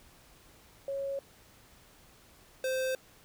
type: tone pair in turn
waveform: sine / square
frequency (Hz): 551 / 520.5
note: C#5 / C5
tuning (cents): -11 / -9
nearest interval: minor second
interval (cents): 98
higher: first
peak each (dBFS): -32 / -30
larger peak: second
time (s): 0.88-1.19 / 2.64-2.95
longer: neither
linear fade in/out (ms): 2
effects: pink hiss -59 dBFS RMS until 3.24 s